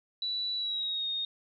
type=tone with pitch glide; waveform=sine; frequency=3948 to 3705 Hz; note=B7 to A#7; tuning=-1 to -11 cents; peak=-30 dBFS; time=0.22-1.25 s; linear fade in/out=2 ms; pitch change=-110 cents; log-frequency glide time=0.56-1.07 s; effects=none